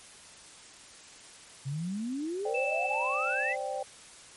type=exponential sweep; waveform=sine; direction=up; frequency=130.5 to 2093 Hz; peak=-31 dBFS; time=1.65-3.56 s; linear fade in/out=20 ms
type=chord; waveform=sine; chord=C suspended second; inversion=none; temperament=equal; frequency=523.3 / 587.3 / 784 Hz; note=C5 / D5 / G5; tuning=0 / 0 / 0 cents; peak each=-36 / -36 / -35 dBFS; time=2.45-3.83 s; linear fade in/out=5 ms
type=tone; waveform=sine; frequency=2637 Hz; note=E7; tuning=in tune; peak=-31 dBFS; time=2.54-3.53 s; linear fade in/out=10 ms
effects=white hiss -51 dBFS RMS until 4.36 s + MP3 48 kbps